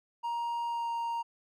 triangle tone with pitch glide, 940 to 931.9 Hz, A#5 to A#5, +14 to -1 cents, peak -29 dBFS, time 0.23-1.23 s, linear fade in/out 20 ms, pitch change -15 cents, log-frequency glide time 0.67-0.89 s, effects none

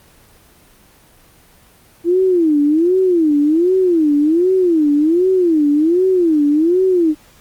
sine tone with vibrato, 330.7 Hz, E4, 6 cents sharp, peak -10 dBFS, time 2.04-7.15 s, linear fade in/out 50 ms, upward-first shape sine, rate 1.3 Hz, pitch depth 230 cents each way, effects pink hiss -48 dBFS RMS until 7.4 s + Opus 24 kbps

